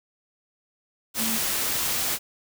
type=tone in noise; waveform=sine; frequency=225.1 Hz; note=A3; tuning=40 cents sharp; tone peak=-29 dBFS; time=1.17-1.4 s; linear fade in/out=50 ms; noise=white; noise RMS=-26 dBFS; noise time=1.14-2.19 s; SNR=-6 dB; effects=none